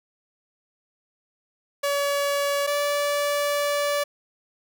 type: tone pair in turn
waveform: sawtooth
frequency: 568 / 578.6 Hz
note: C#5 / D5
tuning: +42 / -26 cents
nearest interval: unison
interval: 32 cents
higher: second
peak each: -18 dBFS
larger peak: neither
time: 1.83-2.67 / 2.67-4.04 s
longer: second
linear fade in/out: 10 ms
effects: none